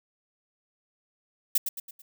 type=noise with echo; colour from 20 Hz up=violet; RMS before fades=-22 dBFS; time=1.55-1.58 s; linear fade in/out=5 ms; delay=110 ms; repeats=4; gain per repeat=-7 dB; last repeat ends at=2.02 s; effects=none